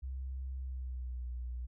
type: tone with pitch glide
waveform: sine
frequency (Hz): 65.41 to 61.03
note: C2 to B1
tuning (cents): 0 to -20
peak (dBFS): -37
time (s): 0.02-1.67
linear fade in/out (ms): 20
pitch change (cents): -120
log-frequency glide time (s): 0.56-1.27
effects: none